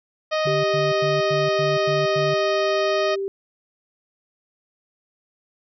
harmonic tone, 622.3 Hz, D#5, in tune, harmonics 1 / 2 / 3 / 4 / 5 / 6 / 7 / 8 / 9, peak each -21 / -27 / -31 / -33 / -35 / -37 / -38 / -39 / -40 dBFS, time 0.31-3.16 s, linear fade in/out 20 ms
sine tone bursts, 147.5 Hz, D3, 8 cents sharp, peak -25 dBFS, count 7, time 0.45-2.344 s, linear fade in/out 10 ms, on 190 ms, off 94 ms
sine tone, 392 Hz, G4, in tune, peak -23 dBFS, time 0.47-3.28 s, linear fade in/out 0 ms
effects none

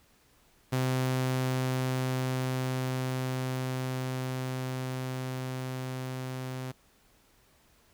sawtooth tone with level ramp, 129.2 Hz, C3, 21 cents flat, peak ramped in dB -22 to -31 dBFS, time 0.72-6.72 s, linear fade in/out 10 ms, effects pink hiss -64 dBFS RMS until 7.93 s

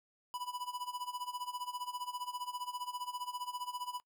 square tone with tremolo, 987.8 Hz, B5, in tune, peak -37 dBFS, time 0.34-4 s, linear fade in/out 0 ms, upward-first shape sine, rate 15 Hz, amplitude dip 85%, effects noise-tail reverb RT60 0.1 s tail -21 dB re dry

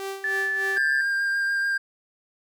sawtooth tone with tremolo, 389.8 Hz, G4, 10 cents flat, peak -25 dBFS, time 0-0.78 s, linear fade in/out 0 ms, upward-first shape sine, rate 3.3 Hz, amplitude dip 70%
sine tone, 1741 Hz, A6, 19 cents flat, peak -23 dBFS, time 0.24-1.01 s, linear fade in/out 2 ms
triangle tone with vibrato, 1600 Hz, G6, 35 cents sharp, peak -20 dBFS, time 0.76-1.78 s, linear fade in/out 10 ms, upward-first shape sine, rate 6.9 Hz, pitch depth 12 cents each way
effects none

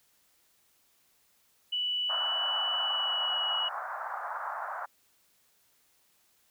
sine tone with pitch glide, 2960 to 2919 Hz, F#7 to F#7, 0 to -24 cents, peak -28 dBFS, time 1.72-3.69 s, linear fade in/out 10 ms, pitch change -24 cents, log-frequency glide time 2.77-3.44 s
white band-pass noise, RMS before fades -37 dBFS, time 2.09-4.86 s, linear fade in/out 10 ms, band 650 to 1500 Hz, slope 48 dB/octave
effects white hiss -68 dBFS RMS until 6.5 s

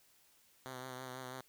5% pulse tone with vibrato, 128.6 Hz, C3, 30 cents flat, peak -33 dBFS, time 0.66-1.41 s, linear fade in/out 0 ms, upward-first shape triangle, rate 6.1 Hz, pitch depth 38 cents each way, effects white hiss -68 dBFS RMS until 1.48 s

